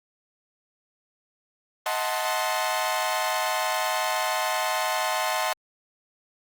sawtooth chord, D# diminished seventh, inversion none, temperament equal with one note detuned, 633.1 / 740 / 880 / 1046.5 Hz, D#5 / F#5 / A5 / C6, +30 / 0 / 0 / 0 cents, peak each -26 dBFS, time 1.86-5.53 s, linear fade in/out 2 ms, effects Opus 24 kbps

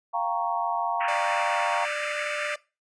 sine chord, G half-diminished seventh, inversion third, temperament equal, 698.5 / 784 / 932.3 / 1108.7 Hz, F5 / G5 / Bb5 / Db6, 0 / 0 / 0 / 0 cents, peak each -29 / -33 / -28 / -31 dBFS, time 0.13-1.86 s, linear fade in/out 20 ms
pink band-pass noise, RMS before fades -32 dBFS, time 1-2.55 s, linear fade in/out 10 ms, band 1300 to 2800 Hz, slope 96 dB/octave
sawtooth tone, 593 Hz, D5, 17 cents sharp, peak -27 dBFS, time 1.08-2.56 s, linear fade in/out 5 ms
effects noise-tail reverb RT60 0.3 s tail -22 dB re dry + resampled to 22050 Hz

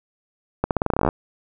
accelerating click train, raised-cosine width 1 ms, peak -5 dBFS, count 15, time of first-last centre 0.64-1.089 s, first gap 68 ms, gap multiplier 0.87, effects none

